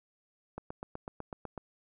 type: click train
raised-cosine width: 1 ms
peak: -25 dBFS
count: 9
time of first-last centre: 0.58-1.578 s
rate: 8.02 Hz
effects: none